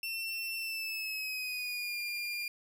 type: tone with pitch glide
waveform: 30% pulse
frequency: 2698 to 2404 Hz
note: E7 to D7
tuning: +40 to +40 cents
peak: -32 dBFS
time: 0.03-2.48 s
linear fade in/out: 2 ms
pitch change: -200 cents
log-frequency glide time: 0.55-1.98 s
effects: none